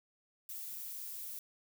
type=noise; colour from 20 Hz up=violet; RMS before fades=-44 dBFS; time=0.49-1.39 s; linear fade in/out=2 ms; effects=none